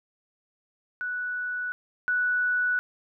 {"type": "tone pair in turn", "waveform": "sine", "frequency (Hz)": [1478, 1478], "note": ["F#6", "F#6"], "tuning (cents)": [-2, -2], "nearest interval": "unison", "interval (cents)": 0, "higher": "neither", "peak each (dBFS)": [-28, -22], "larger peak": "second", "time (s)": [[1.01, 1.72], [2.08, 2.79]], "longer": "neither", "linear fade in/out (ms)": 0, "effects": []}